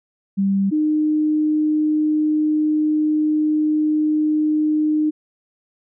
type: tone pair in turn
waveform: sine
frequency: 196 / 305.9 Hz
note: G3 / D#4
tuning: 0 / -29 cents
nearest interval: minor sixth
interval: 771 cents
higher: second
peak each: -15 dBFS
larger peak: neither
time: 0.37-0.71 / 0.71-5.11 s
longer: second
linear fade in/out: 20 ms
effects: none